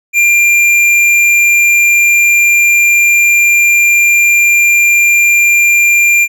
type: tone with hard clipping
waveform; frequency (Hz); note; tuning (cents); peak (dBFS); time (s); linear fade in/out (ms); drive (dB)
sine; 2387; D7; +28; -7; 0.13-6.28; 50; 10
effects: none